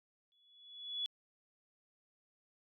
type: tone with exponential growth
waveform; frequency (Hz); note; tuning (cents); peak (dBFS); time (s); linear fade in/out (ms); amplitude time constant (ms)
sine; 3405; G#7; +42; -33; 0.32-1.06; 0; 160
effects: AAC 64 kbps